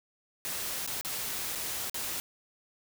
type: noise with dropouts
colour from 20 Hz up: white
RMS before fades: -35 dBFS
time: 0.45-2.2 s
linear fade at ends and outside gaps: 0 ms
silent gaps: 0.864-0.875 / 1.011-1.048 / 1.551-1.556 / 1.897-1.944 s
effects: none